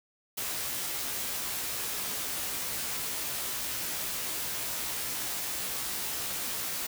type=noise with comb filter; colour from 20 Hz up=white; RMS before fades=-34 dBFS; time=0.37-6.87 s; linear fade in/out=10 ms; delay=16 ms; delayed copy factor=+0.65; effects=none